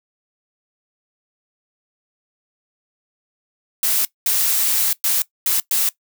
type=noise bursts at uneven times; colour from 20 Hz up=blue; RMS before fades=-18 dBFS; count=5; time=3.83-4.05 / 4.26-4.93 / 5.04-5.22 / 5.46-5.6 / 5.71-5.89 s; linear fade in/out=2 ms; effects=noise-tail reverb RT60 0.1 s tail -19 dB re dry